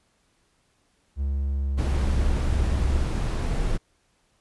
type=tone with pitch glide; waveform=triangle; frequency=69.3 to 68.23 Hz; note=C#2 to C#2; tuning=0 to -27 cents; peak=-21 dBFS; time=1.16-3.08 s; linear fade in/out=50 ms; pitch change=-27 cents; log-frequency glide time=1.47-1.82 s
type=noise; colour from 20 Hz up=brown; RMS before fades=-25 dBFS; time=1.77-3.78 s; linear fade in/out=20 ms
effects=pink hiss -67 dBFS RMS until 4.4 s + resampled to 24000 Hz